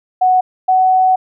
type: tone pair in turn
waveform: sine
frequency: 740 / 747.7 Hz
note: F#5 / F#5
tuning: 0 / +18 cents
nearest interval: unison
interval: 18 cents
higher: second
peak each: -8 dBFS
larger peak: neither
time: 0.21-0.41 / 0.68-1.16 s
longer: second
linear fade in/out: 10 ms
effects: none